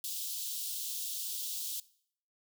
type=high-pass noise; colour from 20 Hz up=white; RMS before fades=-38 dBFS; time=0.04-1.8 s; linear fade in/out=2 ms; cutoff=3100 Hz; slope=48 dB/octave; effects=noise-tail reverb RT60 0.6 s tail -20 dB re dry